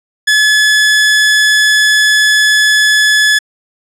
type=tone; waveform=sawtooth; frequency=1713 Hz; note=A6; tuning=47 cents flat; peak=-3 dBFS; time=0.27-3.39 s; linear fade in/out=10 ms; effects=low-pass 9000 Hz 12 dB/octave